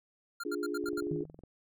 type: tone bursts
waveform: square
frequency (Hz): 1397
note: F6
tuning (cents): 0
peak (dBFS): -37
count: 6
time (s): 0.4-1.006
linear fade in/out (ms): 5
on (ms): 36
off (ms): 78
type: chord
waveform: sine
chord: D diminished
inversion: none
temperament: equal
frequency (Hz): 293.7 / 349.2 / 415.3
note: D4 / F4 / Ab4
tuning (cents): 0 / 0 / 0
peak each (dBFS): -37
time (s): 0.45-1.24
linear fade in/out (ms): 5
type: click train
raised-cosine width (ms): 2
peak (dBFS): -36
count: 14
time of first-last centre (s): 0.84-1.436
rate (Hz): 21.8
type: tone with exponential decay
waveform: sine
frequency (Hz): 155.56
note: D#3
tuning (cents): 0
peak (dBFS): -31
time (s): 1.11-1.41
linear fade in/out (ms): 2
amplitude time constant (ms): 64
effects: none